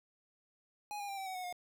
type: tone with pitch steps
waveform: square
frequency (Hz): 830.6 / 810.2 / 790.3 / 771 / 752 / 733.6 / 715.6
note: G#5 / G#5 / G5 / G5 / F#5 / F#5 / F5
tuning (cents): 0 / -43 / +14 / -29 / +28 / -15 / +42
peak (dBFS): -40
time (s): 0.91-1.526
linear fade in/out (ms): 0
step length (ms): 88
effects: none